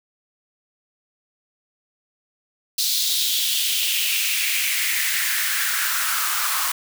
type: noise with high-pass filter sweep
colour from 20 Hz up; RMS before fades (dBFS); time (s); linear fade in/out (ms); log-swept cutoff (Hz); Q
white; -22; 2.78-6.72; 5; 4200 to 1100; 3.6
effects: none